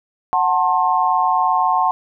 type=chord; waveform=sine; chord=F# diminished; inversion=none; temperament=just; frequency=740 / 888 / 1065.6 Hz; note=F#5 / A5 / C6; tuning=0 / +16 / +31 cents; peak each=-18 dBFS; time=0.33-1.91 s; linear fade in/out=0 ms; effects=none